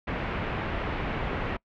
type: low-pass noise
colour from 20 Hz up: pink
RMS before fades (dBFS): -31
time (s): 0.07-1.57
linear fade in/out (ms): 10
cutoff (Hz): 2600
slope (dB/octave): 24
effects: noise-tail reverb RT60 0.1 s tail -25 dB re dry